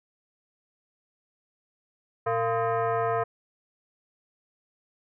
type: tone with frequency modulation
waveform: sine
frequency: 116.54 Hz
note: A#2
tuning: in tune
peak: -23 dBFS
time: 2.26-3.24 s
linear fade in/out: 10 ms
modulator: 573 Hz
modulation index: 2
effects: none